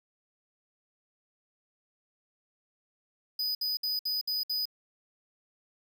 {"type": "tone bursts", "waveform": "square", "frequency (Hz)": 4978, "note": "D#8", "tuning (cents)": 0, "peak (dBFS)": -29, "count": 6, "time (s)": [3.39, 4.655], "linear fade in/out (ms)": 5, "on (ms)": 160, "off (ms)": 61, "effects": ["10-bit"]}